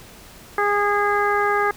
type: harmonic tone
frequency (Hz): 410.1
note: G#4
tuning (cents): -22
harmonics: 1 / 2 / 3 / 4 / 5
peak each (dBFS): -22 / -23 / -22 / -24 / -29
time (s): 0.58-1.71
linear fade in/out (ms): 2
effects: pink hiss -44 dBFS RMS until 1.76 s